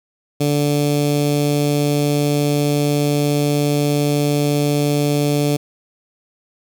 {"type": "tone with notch filter", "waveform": "15% pulse", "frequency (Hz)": 145.7, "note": "D3", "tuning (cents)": -13, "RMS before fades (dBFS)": -17, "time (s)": [0.4, 5.57], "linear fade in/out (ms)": 10, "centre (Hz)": 1500, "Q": 0.73, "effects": []}